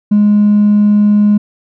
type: tone with hard clipping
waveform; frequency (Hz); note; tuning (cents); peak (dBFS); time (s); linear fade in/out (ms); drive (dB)
sine; 207.7; G#3; 0; -6; 0.11-1.38; 10; 1
effects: none